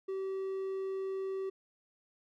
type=tone; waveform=triangle; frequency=384.3 Hz; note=G4; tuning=34 cents flat; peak=-32 dBFS; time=0.08-1.5 s; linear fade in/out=10 ms; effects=none